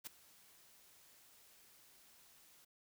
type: noise with ADSR envelope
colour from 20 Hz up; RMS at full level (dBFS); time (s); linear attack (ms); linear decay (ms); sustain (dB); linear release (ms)
white; -44; 0.04-2.65; 28; 7; -21; 8
effects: none